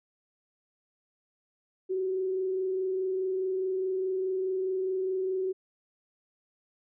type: tone with frequency modulation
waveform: sine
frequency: 376.3 Hz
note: F#4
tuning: 29 cents sharp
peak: -27 dBFS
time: 1.89-5.53 s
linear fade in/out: 20 ms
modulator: 24.8 Hz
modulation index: 0.28
effects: none